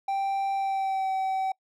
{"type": "tone with pitch glide", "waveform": "triangle", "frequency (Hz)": [784, 764.8], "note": ["G5", "G5"], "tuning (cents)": [0, -43], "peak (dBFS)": -23, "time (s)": [0.08, 1.52], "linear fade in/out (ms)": 5, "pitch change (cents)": -43, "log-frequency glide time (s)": [0.54, 1.11], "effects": ["noise-tail reverb RT60 0.1 s tail -26 dB re dry"]}